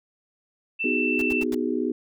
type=tone; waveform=sine; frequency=2670 Hz; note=E7; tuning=22 cents sharp; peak=-24 dBFS; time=0.79-1.44 s; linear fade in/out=20 ms
type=chord; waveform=sine; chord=G# minor seventh; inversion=first; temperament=just; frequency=249.2 / 311.5 / 373.8 / 415.3 Hz; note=B3 / D#4 / F#4 / G#4; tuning=+16 / +2 / +18 / 0 cents; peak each=-27 / -28 / -29 / -30 dBFS; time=0.84-1.92 s; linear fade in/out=5 ms
type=noise bursts; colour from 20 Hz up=pink; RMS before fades=-38 dBFS; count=4; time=1.19-1.547 s; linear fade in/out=2 ms; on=27 ms; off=83 ms
effects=none